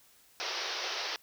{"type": "band-pass noise", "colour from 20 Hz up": "white", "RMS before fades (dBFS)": -36, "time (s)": [0.4, 1.16], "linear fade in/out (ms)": 0, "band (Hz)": [340, 5800], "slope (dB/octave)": 96, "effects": ["white hiss -62 dBFS RMS until 1.22 s"]}